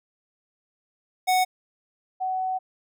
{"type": "tone pair in turn", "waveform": ["square", "sine"], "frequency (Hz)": [740, 749.5], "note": ["F#5", "F#5"], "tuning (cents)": [0, 22], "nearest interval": "unison", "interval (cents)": 22, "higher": "second", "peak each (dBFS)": [-19, -24], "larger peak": "first", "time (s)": [[1.27, 1.45], [2.2, 2.59]], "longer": "second", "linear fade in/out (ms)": 20, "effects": []}